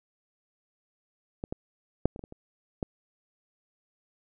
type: clicks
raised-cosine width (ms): 2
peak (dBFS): -20 / -19 / -8 / -27 / -27 / -28 / -30 / -16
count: 8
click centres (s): 1.439 / 1.525 / 2.056 / 2.161 / 2.193 / 2.239 / 2.324 / 2.828
effects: none